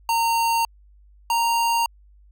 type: tone pair in turn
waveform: square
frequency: 920 / 928.5 Hz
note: A#5 / A#5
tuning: -23 / -7 cents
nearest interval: unison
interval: 16 cents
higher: second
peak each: -19 dBFS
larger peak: neither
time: 0.09-0.65 / 1.3-1.86 s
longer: neither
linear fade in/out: 2 ms
effects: added 50 Hz sine -49 dBFS peak until 2.31 s